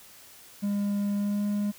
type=tone with pitch glide; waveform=triangle; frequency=202.9 to 205.6 Hz; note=G#3 to G#3; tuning=-40 to -17 cents; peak=-23 dBFS; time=0.62-1.72 s; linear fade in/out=20 ms; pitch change=+23 cents; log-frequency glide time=1.15-1.43 s; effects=white hiss -51 dBFS RMS until 1.78 s